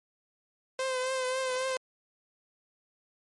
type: tone with vibrato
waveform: sawtooth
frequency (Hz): 517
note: C5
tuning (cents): -21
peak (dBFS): -25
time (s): 0.79-1.77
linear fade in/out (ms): 2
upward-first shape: triangle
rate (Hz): 3.7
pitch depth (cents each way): 41
effects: MP3 48 kbps